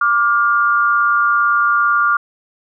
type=tone pair together; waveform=sine; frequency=1174.7 / 1412.5 Hz; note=D6 / F6; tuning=0 / +19 cents; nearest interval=minor third; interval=319 cents; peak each=-14 / -14 dBFS; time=0.01-2.17 s; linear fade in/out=5 ms; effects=none